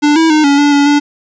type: tone with pitch steps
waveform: square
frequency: 294.8 / 324.5 / 306.8 / 282.8 / 289.7 / 285 / 290.5 Hz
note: D4 / E4 / D#4 / C#4 / D4 / C#4 / D4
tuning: +7 / -27 / -24 / +35 / -24 / +48 / -19 cents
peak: -7 dBFS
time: 0.02-1 s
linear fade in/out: 20 ms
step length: 140 ms
effects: resampled to 16000 Hz + 8-bit